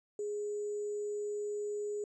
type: tone with sample-and-hold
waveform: sine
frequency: 415.3 Hz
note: G#4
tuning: in tune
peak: -34 dBFS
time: 0.19-2.04 s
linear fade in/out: 2 ms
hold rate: 7350 Hz
effects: resampled to 24000 Hz